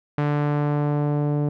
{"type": "tone with low-pass filter sweep", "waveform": "sawtooth", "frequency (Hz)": 146.83, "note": "D3", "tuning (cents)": 0, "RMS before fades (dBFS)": -22, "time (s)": [0.18, 1.49], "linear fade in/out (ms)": 2, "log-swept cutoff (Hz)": [1900, 530], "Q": 0.86, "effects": []}